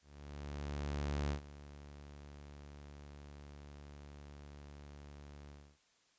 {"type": "tone with ADSR envelope", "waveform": "sawtooth", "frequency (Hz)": 72.2, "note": "D2", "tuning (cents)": -29, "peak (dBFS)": -30, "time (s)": [0.01, 5.78], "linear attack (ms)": 1300, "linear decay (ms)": 95, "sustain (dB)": -17, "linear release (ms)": 280, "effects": ["white hiss -72 dBFS RMS until 6.18 s", "resampled to 16000 Hz"]}